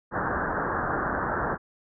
white low-pass noise, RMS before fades -28 dBFS, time 0.11-1.58 s, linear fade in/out 50 ms, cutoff 1700 Hz, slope 96 dB/octave, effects none

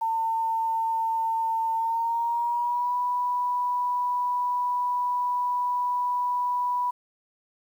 sine tone with pitch glide, 902 to 983.6 Hz, A5 to B5, +43 to -7 cents, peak -23 dBFS, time 0.01-6.91 s, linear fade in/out 10 ms, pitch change +150 cents, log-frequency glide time 1.76-2.95 s, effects 9-bit

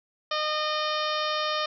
harmonic tone, 611 Hz, D#5, 32 cents flat, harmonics 1 / 2 / 3 / 4 / 5 / 6 / 7 / 8 / 9, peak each -31 / -29 / -36 / -38 / -35 / -35 / -39 / -39 / -40 dBFS, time 0.31-1.66 s, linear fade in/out 5 ms, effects none

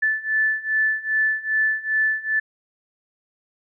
sine beating tone pair, 1748 / 1750.5 Hz, A6 / A6, -12 / -9 cents, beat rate 2.5 Hz, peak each -23 / -21 dBFS, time 0.02-2.4 s, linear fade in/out 10 ms, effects none

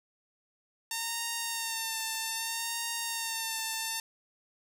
5% pulse tone with vibrato, 910 Hz, A#5, 42 cents flat, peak -20 dBFS, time 0.91-4 s, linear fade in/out 2 ms, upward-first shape sine, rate 0.63 Hz, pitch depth 33 cents each way, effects none

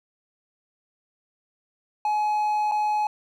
triangle tone with dropouts, 845 Hz, G#5, 30 cents sharp, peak -19 dBFS, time 2.05-3.07 s, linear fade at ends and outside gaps 2 ms, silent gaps 2.714-2.719 s, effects none

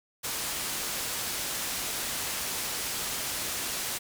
white low-pass noise, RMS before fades -33 dBFS, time 0.23-3.99 s, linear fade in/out 20 ms, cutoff 12000 Hz, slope 12 dB/octave, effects none

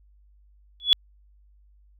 sine tone with exponential growth, 3396 Hz, G#7, 38 cents sharp, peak -9 dBFS, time 0.8-0.93 s, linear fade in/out 0 ms, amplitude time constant 28 ms, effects added 50 Hz sine -54 dBFS peak until 1.99 s

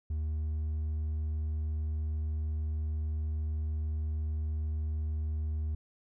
sine tone with hard clipping, 77.2 Hz, D#2, 13 cents flat, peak -31 dBFS, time 0.1-5.75 s, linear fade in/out 5 ms, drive 2 dB, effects none

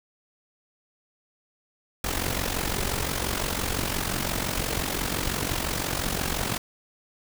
pink noise with amplitude modulation, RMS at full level -25 dBFS, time 2.04-6.58 s, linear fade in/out 2 ms, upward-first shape sine, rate 45.8 Hz, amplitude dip 70%, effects none

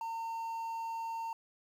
triangle tone with quantisation, 910 Hz, A#5, 42 cents flat, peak -34 dBFS, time 0.01-1.33 s, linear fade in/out 2 ms, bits 10, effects none

